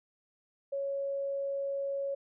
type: tone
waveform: sine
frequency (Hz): 554.4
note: C#5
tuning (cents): 0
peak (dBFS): -31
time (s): 0.72-2.15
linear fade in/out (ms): 10
effects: none